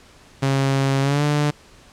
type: tone with pitch glide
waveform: sawtooth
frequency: 136.1 to 147.56 Hz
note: C#3 to D3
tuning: -31 to +9 cents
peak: -13 dBFS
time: 0.42-1.51 s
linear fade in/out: 10 ms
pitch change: +140 cents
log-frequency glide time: 1.01-1.23 s
effects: pink hiss -49 dBFS RMS until 1.92 s + low-pass 8000 Hz 12 dB/octave